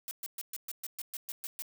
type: noise bursts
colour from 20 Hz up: blue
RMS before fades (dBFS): -39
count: 11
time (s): 0.08-1.621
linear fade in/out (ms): 0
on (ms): 31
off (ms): 120
effects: none